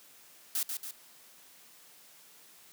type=noise with echo; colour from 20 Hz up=blue; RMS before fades=-31 dBFS; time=0.55-0.63 s; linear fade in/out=2 ms; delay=140 ms; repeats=2; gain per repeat=-5 dB; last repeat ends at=0.91 s; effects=white hiss -57 dBFS RMS until 2.72 s + high-pass 150 Hz 12 dB/octave